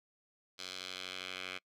10% pulse tone with band-pass filter sweep, 92.5 Hz, F#2, in tune, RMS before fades -44 dBFS, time 0.58-1.59 s, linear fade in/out 20 ms, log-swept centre 4300 to 2600 Hz, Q 1.9, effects noise-tail reverb RT60 0.1 s tail -26 dB re dry

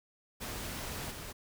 pink noise with level steps, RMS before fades -40 / -44 dBFS, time 0.4-1.33 s, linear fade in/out 20 ms, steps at 1.1 s, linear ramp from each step 20 ms, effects none

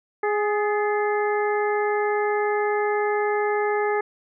harmonic tone with a mistuned harmonic, 416.4 Hz, G#4, 5 cents sharp, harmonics 1 / 2 / 3 / 4 / 5, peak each -22 / -26 / -31 / -32 / -33 dBFS, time 0.23-4.01 s, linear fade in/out 5 ms, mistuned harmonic 4, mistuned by +54 cents, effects none

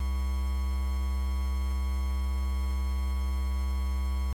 triangle tone with quantisation, 65.6 Hz, C2, 5 cents sharp, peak -24 dBFS, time 0-4.33 s, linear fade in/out 5 ms, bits 7, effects AAC 64 kbps

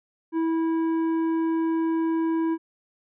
triangle tone with tanh clipping, 326.4 Hz, E4, 17 cents flat, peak -23 dBFS, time 0.32-2.58 s, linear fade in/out 50 ms, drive 13 dB, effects none

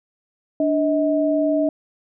sine tone pair together, 293.7 / 634.3 Hz, D4 / D#5, 0 / +33 cents, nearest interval octave + minor second, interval 1333 cents, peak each -19 dBFS, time 0.6-1.69 s, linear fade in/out 2 ms, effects none

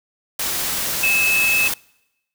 sine tone in noise, 2600 Hz, E7, 24 cents flat, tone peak -15 dBFS, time 1.03-1.68 s, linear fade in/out 5 ms, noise white, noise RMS -23 dBFS, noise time 0.39-1.74 s, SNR +5 dB, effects noise-tail reverb RT60 0.9 s tail -25 dB re dry

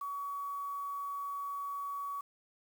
sine tone with quantisation, 1132 Hz, C#6, 36 cents sharp, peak -36 dBFS, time 0.01-2.21 s, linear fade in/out 5 ms, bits 9, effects none

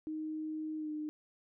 sine tone with pitch glide, 311.3 to 304.2 Hz, D#4 to D#4, +1 to -39 cents, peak -36 dBFS, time 0.07-1.09 s, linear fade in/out 0 ms, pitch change -40 cents, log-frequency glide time 0.77-0.9 s, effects none

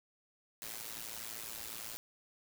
white noise with amplitude modulation, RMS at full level -41 dBFS, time 0.62-1.97 s, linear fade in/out 0 ms, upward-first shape sine, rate 112 Hz, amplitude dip 80%, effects none

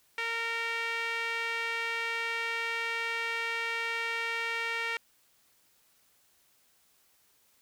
sawtooth tone with band-pass filter, 460.6 Hz, A#4, 21 cents flat, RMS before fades -33 dBFS, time 0.18-4.97 s, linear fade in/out 2 ms, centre 2200 Hz, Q 2.5, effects white hiss -67 dBFS RMS until 7.61 s

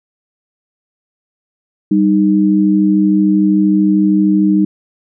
sine tone pair together, 195.5 / 308.6 Hz, G3 / D#4, -4 / -14 cents, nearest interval minor sixth, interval 790 cents, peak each -11 dBFS, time 1.91-4.65 s, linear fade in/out 5 ms, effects none

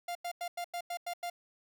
45% pulse tone bursts, 698.5 Hz, F5, in tune, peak -35 dBFS, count 8, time 0.08-1.3 s, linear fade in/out 5 ms, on 72 ms, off 92 ms, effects none

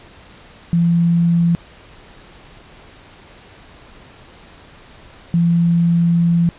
sine tone pair in turn, 170 / 170 Hz, F3 / F3, -46 / -46 cents, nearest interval unison, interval 0 cents, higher neither, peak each -11 dBFS, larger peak neither, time 0.73-1.55 / 5.34-6.49 s, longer second, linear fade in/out 0 ms, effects pink hiss -43 dBFS RMS until 6.58 s + resampled to 8000 Hz

